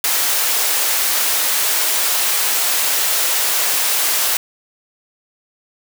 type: high-pass noise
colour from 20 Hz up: white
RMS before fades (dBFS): -17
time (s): 0.04-4.37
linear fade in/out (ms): 2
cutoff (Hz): 500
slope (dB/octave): 12
effects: none